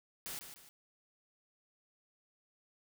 white noise with echo, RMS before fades -43 dBFS, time 0.26-0.39 s, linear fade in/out 0 ms, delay 150 ms, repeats 2, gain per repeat -8 dB, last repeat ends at 0.69 s, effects none

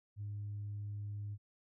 sine tone, 103 Hz, G#2, 14 cents flat, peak -38 dBFS, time 0.16-1.38 s, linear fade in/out 50 ms, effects tanh soft clip ceiling -36 dBFS

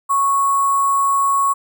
sine tone with sample-and-hold, 1106 Hz, C#6, 4 cents flat, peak -13 dBFS, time 0.09-1.54 s, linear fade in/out 20 ms, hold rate 8820 Hz, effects none

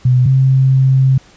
sine tone pair in turn, 126.2 / 132.68 Hz, B2 / C3, +38 / +25 cents, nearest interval minor second, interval 87 cents, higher second, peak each -7 dBFS, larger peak neither, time 0.05-0.26 / 0.26-1.18 s, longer second, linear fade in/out 5 ms, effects pink hiss -45 dBFS RMS until 1.36 s + resampled to 16000 Hz

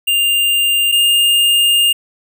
square tone pair in turn, 2799 / 2820 Hz, F7 / F7, +3 / +16 cents, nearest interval unison, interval 13 cents, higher second, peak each -12 / -10 dBFS, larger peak second, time 0.07-0.92 / 0.92-1.93 s, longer second, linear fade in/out 10 ms, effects none

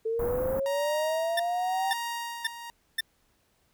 sine linear sweep, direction up, 441.5 to 784 Hz, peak -26 dBFS, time 0.05-1.93 s, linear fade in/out 10 ms
pink band-stop noise, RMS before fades -35 dBFS, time 0.19-0.6 s, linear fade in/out 5 ms, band 1300 to 14000 Hz, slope 24 dB/octave
sawtooth tone with tremolo, 938 Hz, A#5, 11 cents sharp, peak -27 dBFS, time 0.66-2.7 s, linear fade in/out 0 ms, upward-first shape sine, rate 0.92 Hz, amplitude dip 65%
25% pulse tone bursts, 1795 Hz, A6, 34 cents sharp, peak -21 dBFS, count 4, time 1.37-3.008 s, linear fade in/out 5 ms, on 27 ms, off 510 ms
effects pink hiss -69 dBFS RMS until 3.73 s

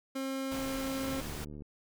30% pulse tone, 267.7 Hz, C4, 40 cents sharp, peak -31 dBFS, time 0.15-1.21 s, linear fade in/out 10 ms
pink noise, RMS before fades -42 dBFS, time 0.51-1.45 s, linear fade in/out 10 ms
click train, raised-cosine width 3 ms, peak -33 dBFS, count 44, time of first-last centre 1.04-1.621 s, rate 74 Hz
effects none

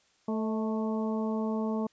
harmonic tone with a mistuned harmonic, 220 Hz, A3, in tune, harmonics 1 / 2 / 3 / 4 / 5, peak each -29 / -35 / -39 / -41 / -43 dBFS, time 0.28-1.87 s, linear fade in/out 5 ms, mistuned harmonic 3, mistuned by -38 cents, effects white hiss -67 dBFS RMS until 1.92 s + resampled to 16000 Hz

